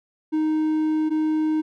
triangle tone pair in turn, 311.1 / 311.1 Hz, D#4 / D#4, 0 / 0 cents, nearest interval unison, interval 0 cents, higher neither, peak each -17 dBFS, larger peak neither, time 0.32-1.1 / 1.1-1.62 s, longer first, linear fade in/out 20 ms, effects none

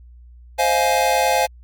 square chord, F minor seventh, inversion second, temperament just, 523.8 / 628.6 / 698.5 / 838.1 Hz, C5 / Eb5 / F5 / Ab5, +2 / +18 / 0 / +16 cents, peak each -22 / -26 / -21 / -20 dBFS, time 0.58-1.47 s, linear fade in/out 20 ms, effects added 60 Hz sine -41 dBFS peak until 1.63 s + Opus 48 kbps

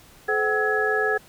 sine tone cluster, 428.7 / 515 / 757 / 1302 / 1680 Hz, A4 / C5 / F#5 / E6 / G#6, -45 / -28 / +39 / -22 / +19 cents, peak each -24 / -31 / -28 / -32 / -23 dBFS, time 0.28-1.18 s, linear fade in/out 10 ms, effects pink hiss -51 dBFS RMS until 1.28 s

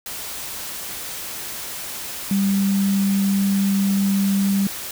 sine tone in noise, 197 Hz, G3, 9 cents sharp, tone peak -16 dBFS, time 2.31-4.67 s, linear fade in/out 2 ms, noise white, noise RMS -31 dBFS, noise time 0.06-4.91 s, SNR +12 dB, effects none

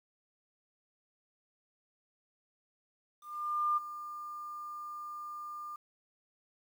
sine tone with ADSR envelope, 1200 Hz, D6, 37 cents sharp, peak -26 dBFS, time 3.21-5.76 s, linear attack 560 ms, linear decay 17 ms, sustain -14 dB, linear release 4 ms, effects 10-bit

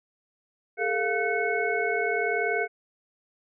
sine tone cluster, 412.1 / 452.7 / 701 / 1512 / 2197 Hz, G#4 / A4 / F5 / F#6 / C#7, -13 / +49 / +6 / +37 / -16 cents, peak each -30 dBFS, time 0.77-2.68 s, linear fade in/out 50 ms, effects none

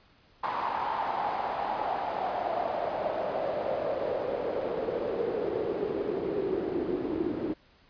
pink noise with band-pass filter sweep, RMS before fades -31 dBFS, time 0.43-7.54 s, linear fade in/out 10 ms, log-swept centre 970 to 320 Hz, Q 4.9, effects pink hiss -61 dBFS RMS until 7.89 s + resampled to 11025 Hz

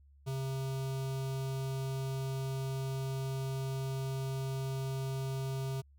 square tone with notch filter, 133.7 Hz, C3, 38 cents sharp, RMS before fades -36 dBFS, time 0.26-5.82 s, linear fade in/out 20 ms, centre 1800 Hz, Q 1.5, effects added 70 Hz sine -58 dBFS peak until 5.98 s

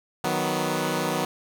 10% pulse chord, B major, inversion first, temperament equal, 155.56 / 185 / 246.9 Hz, D#3 / F#3 / B3, 0 / 0 / 0 cents, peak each -20 dBFS, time 0.24-1.25 s, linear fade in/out 2 ms, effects none

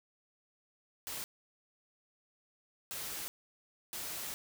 white noise bursts at uneven times, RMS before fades -41 dBFS, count 3, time 1.07-1.24 / 2.91-3.28 / 3.93-4.34 s, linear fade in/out 0 ms, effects none

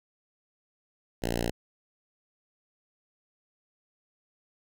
5% pulse tone with notch filter, 58.27 Hz, A#1, in tune, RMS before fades -30 dBFS, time 1.22-1.51 s, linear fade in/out 10 ms, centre 1200 Hz, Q 1.2, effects none

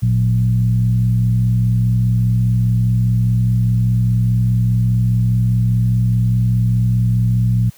sine tone with frequency modulation, 116.54 Hz, A#2, in tune, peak -11 dBFS, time 0.02-7.7 s, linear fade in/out 10 ms, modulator 64.9 Hz, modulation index 0.66, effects white hiss -48 dBFS RMS until 7.77 s + high-pass 60 Hz 12 dB/octave

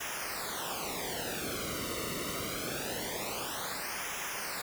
pink noise with flanger, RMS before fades -37 dBFS, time 0-4.62 s, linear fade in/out 10 ms, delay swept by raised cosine 0.23 to 1.23 ms, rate 0.24 Hz, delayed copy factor -0.9, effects none

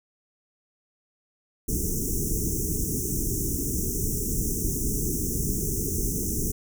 pink band-stop noise, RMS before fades -27 dBFS, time 1.68-6.52 s, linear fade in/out 10 ms, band 440 to 5700 Hz, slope 96 dB/octave, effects none

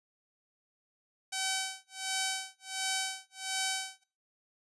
5% pulse tone with tremolo, 764 Hz, G5, 45 cents flat, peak -18 dBFS, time 1.32-4.04 s, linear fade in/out 10 ms, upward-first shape sine, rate 1.4 Hz, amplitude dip 100%, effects noise-tail reverb RT60 0.4 s tail -22 dB re dry + resampled to 24000 Hz

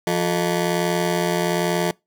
20% pulse ring-modulated tone, 263.7 Hz, C4, 14 cents sharp, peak -11 dBFS, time 0.07-1.91 s, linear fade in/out 0 ms, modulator 91.3 Hz, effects noise-tail reverb RT60 0.2 s tail -24 dB re dry

